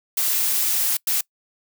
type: noise bursts at uneven times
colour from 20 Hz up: blue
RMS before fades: -21 dBFS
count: 2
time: 0.17-0.97 / 1.07-1.21 s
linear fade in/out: 5 ms
effects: noise-tail reverb RT60 0.1 s tail -24 dB re dry